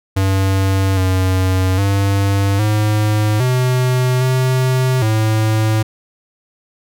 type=tone with pitch steps; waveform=square; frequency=96.3 / 93.4 / 99 / 106.5 / 126.9 / 129 / 109.3 Hz; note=G2 / F#2 / G2 / G#2 / B2 / C3 / A2; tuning=-30 / +17 / +18 / +44 / +47 / -24 / -11 cents; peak=-13 dBFS; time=0.16-5.83 s; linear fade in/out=10 ms; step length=810 ms; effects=none